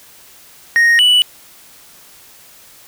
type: tone pair in turn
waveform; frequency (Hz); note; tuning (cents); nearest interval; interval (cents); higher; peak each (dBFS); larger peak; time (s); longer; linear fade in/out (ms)
triangle; 1864.7 / 2960; A#6 / F#7; 0 / 0; minor sixth; 800; second; -6; neither; 0.76-0.99 / 0.99-1.22; neither; 0
effects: white hiss -43 dBFS RMS until 2.87 s